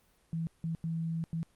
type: tone bursts at uneven times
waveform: sine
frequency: 164 Hz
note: E3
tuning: 9 cents flat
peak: -31 dBFS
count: 4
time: 0.33-0.47 / 0.64-0.75 / 0.84-1.24 / 1.33-1.43 s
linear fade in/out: 0 ms
effects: pink hiss -68 dBFS RMS until 1.55 s + Opus 32 kbps